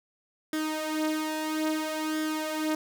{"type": "tone with flanger", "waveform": "sawtooth", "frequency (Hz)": 311.1, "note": "D#4", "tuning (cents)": 0, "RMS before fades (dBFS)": -30, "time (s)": [0.53, 2.75], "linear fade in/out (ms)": 2, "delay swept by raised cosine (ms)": [0.58, 4.38], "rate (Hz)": 0.6, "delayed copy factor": 0.65, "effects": []}